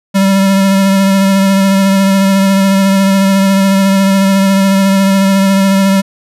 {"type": "tone with vibrato", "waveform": "square", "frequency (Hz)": 194.5, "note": "G3", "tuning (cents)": -13, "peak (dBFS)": -7, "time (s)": [0.14, 6.02], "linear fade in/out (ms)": 20, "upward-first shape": "triangle", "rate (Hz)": 14, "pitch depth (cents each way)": 24, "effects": ["resampled to 32000 Hz"]}